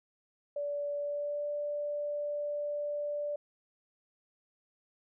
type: tone with pitch glide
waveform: sine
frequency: 578 to 586.1 Hz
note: D5 to D5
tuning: -28 to -4 cents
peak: -32 dBFS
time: 0.56-3.36 s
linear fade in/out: 5 ms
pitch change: +24 cents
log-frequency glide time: 0.97-1.47 s
effects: none